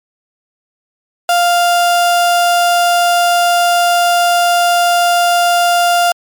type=tone; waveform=35% pulse; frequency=698.5 Hz; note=F5; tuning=in tune; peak=-7 dBFS; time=1.29-6.12 s; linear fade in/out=2 ms; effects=MP3 96 kbps

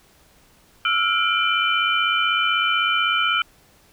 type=tone cluster; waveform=sine; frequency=1322 / 1418 / 2367 / 3034 Hz; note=E6 / F6 / D7 / F#7; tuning=+5 / +26 / +13 / +43 cents; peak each=-23 dBFS; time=0.85-3.42 s; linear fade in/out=2 ms; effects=pink hiss -55 dBFS RMS until 3.92 s

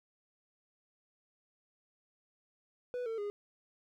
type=tone with pitch steps; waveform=triangle; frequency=493.9 / 450.3 / 410.5 Hz; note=B4 / A4 / G#4; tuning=0 / +40 / -20 cents; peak=-33 dBFS; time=2.94-3.3 s; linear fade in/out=0 ms; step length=120 ms; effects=none

